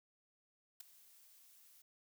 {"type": "noise with ADSR envelope", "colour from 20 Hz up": "blue", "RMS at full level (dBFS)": -45, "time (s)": [0.8, 1.82], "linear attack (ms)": 7, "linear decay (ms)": 6, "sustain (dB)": -19, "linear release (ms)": 4, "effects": []}